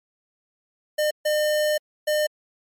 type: tone bursts at uneven times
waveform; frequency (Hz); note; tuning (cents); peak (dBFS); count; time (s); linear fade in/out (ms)
square; 605; D#5; -49; -20; 3; 0.98-1.11 / 1.25-1.78 / 2.07-2.27; 10
effects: MP3 64 kbps